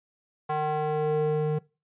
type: tone with band-pass filter sweep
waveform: square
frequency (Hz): 152.5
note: D#3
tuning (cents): -34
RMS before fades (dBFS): -26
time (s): 0.49-1.59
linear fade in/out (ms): 10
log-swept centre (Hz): 860 to 320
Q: 2.4
effects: noise-tail reverb RT60 0.3 s tail -22 dB re dry + resampled to 8000 Hz